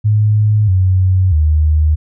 sine tone with pitch steps, 106.2 / 93.2 / 77 Hz, G#2 / F#2 / D#2, +39 / +13 / -17 cents, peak -8 dBFS, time 0.04-1.96 s, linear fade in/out 20 ms, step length 640 ms, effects none

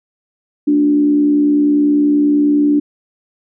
sine tone with frequency modulation, 293.1 Hz, D4, 3 cents flat, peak -9 dBFS, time 0.67-2.8 s, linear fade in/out 10 ms, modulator 70.1 Hz, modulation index 0.38, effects none

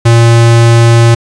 square tone, 116.54 Hz, A#2, in tune, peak -3 dBFS, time 0.05-1.15 s, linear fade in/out 10 ms, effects resampled to 22050 Hz + 7-bit

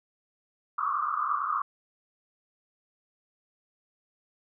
pink band-pass noise, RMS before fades -29 dBFS, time 0.78-1.62 s, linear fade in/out 5 ms, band 1100 to 1300 Hz, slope 96 dB/octave, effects none

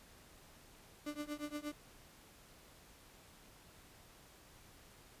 35% pulse tone with tremolo, 296.1 Hz, D4, 14 cents sharp, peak -36 dBFS, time 1.06-1.72 s, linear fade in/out 5 ms, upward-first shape triangle, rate 8.5 Hz, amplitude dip 100%, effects pink hiss -61 dBFS RMS until 5.2 s + resampled to 32000 Hz

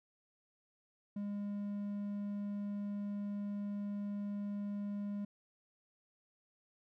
triangle tone, 203.7 Hz, G#3, 33 cents flat, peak -35 dBFS, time 1.16-5.25 s, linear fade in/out 5 ms, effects none

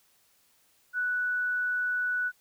sine tone, 1480 Hz, F#6, in tune, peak -26 dBFS, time 0.93-2.32 s, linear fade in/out 50 ms, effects white hiss -66 dBFS RMS until 2.4 s

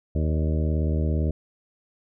harmonic tone with a mistuned harmonic, 77.78 Hz, D#2, in tune, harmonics 1 / 2 / 3 / 4 / 5 / 6 / 7 / 8, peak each -22 / -28 / -32 / -34 / -36 / -38 / -39 / -40 dBFS, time 0.15-1.31 s, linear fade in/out 5 ms, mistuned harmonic 7, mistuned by +51 cents, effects none

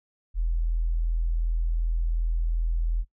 sine tone, 41.35 Hz, E1, 6 cents sharp, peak -22 dBFS, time 0.34-3.05 s, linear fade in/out 50 ms, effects noise-tail reverb RT60 0.1 s tail -20 dB re dry

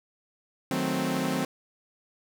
sawtooth chord, D# diminished seventh, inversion none, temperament equal, 155.56 / 185 / 220 / 261.6 Hz, D#3 / F#3 / A3 / C4, 0 / 0 / 0 / 0 cents, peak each -30 / -28 / -30 / -25 dBFS, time 0.71-1.45 s, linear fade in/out 2 ms, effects none

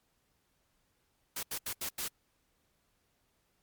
white noise bursts at uneven times, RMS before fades -37 dBFS, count 5, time 1.36-1.43 / 1.51-1.58 / 1.66-1.73 / 1.81-1.89 / 1.98-2.08 s, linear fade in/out 5 ms, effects pink hiss -75 dBFS RMS until 3.62 s + MP3 96 kbps

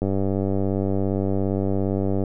click train, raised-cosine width 2 ms, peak -11 dBFS, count 217, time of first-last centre 0.02-2.238 s, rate 97.4 Hz, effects none

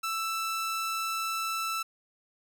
sawtooth tone, 1324 Hz, E6, 7 cents sharp, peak -26 dBFS, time 0.03-1.83 s, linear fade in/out 10 ms, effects none

